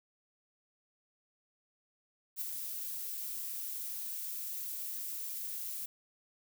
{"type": "noise with ADSR envelope", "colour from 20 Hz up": "violet", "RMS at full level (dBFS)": -35, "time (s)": [2.36, 5.86], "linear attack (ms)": 53, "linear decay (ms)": 7, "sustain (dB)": -5, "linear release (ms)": 5, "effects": []}